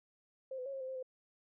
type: tone with pitch steps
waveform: sine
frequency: 527 / 505 / 550 / 537 / 518 / 525 / 514 Hz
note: C5 / B4 / C#5 / C5 / C5 / C5 / C5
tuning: +12 / +39 / -14 / +45 / -17 / +6 / -31 cents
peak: -39 dBFS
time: 0.51-1.028 s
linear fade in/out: 5 ms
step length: 74 ms
effects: none